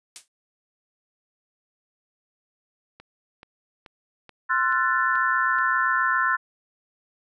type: noise with exponential decay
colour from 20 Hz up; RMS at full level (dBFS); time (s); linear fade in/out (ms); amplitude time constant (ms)
blue; -31; 0.16-0.28; 0; 24
type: click train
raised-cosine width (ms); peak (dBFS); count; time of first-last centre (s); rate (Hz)
0.3; -28; 7; 3-5.586; 2.32
type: chord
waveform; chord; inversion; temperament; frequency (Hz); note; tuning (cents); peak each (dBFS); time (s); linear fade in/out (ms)
sine; F# half-diminished seventh; second; equal with one note detuned; 1046.5 / 1352.5 / 1480 / 1760; C6 / E6 / F#6 / A6; 0 / +44 / 0 / 0; -25; 4.49-6.37; 20
effects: resampled to 22050 Hz